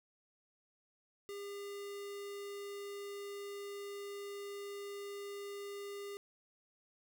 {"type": "tone with notch filter", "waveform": "square", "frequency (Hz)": 403.3, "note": "G4", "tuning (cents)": 49, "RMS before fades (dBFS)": -45, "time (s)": [1.29, 6.17], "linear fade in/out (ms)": 0, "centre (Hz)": 880, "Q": 1.5, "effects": []}